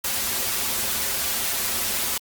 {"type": "noise with comb filter", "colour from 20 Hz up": "white", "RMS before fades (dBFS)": -25, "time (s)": [0.04, 2.18], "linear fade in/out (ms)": 5, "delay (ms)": 6.5, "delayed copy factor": -0.9, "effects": ["Opus 48 kbps"]}